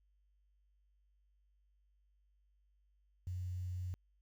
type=tone with quantisation; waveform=sine; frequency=90.5 Hz; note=F#2; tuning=38 cents flat; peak=-38 dBFS; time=3.27-3.94 s; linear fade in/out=0 ms; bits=11; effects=added 50 Hz sine -70 dBFS peak until 4.21 s